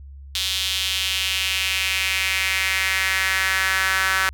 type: tone with high-pass filter sweep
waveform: sawtooth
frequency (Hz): 190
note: F#3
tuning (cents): +46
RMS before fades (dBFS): -22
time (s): 0.35-4.29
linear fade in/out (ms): 0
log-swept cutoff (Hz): 3500 to 1500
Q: 2.9
effects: added 69 Hz sine -37 dBFS peak until 4.33 s